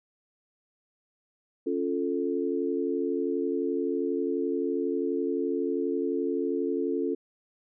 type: chord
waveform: sine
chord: Db augmented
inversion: none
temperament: equal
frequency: 277.2 / 349.2 / 440 Hz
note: Db4 / F4 / A4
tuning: 0 / 0 / 0 cents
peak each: -30 dBFS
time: 1.66-7.15 s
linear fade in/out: 10 ms
effects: none